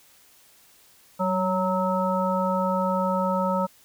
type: harmonic tone with a mistuned harmonic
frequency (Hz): 185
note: F#3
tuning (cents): 0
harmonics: 1 / 3 / 5 / 7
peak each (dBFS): -26 / -26 / -27 / -29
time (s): 1.19-3.67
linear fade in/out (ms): 20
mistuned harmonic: 1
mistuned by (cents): +37
effects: white hiss -56 dBFS RMS until 3.84 s